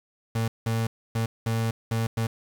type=tone bursts at uneven times; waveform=35% pulse; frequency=113.4 Hz; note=A#2; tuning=47 cents flat; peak=-22 dBFS; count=6; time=0.35-0.48 / 0.66-0.87 / 1.15-1.26 / 1.46-1.71 / 1.91-2.07 / 2.17-2.27 s; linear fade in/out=5 ms; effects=8-bit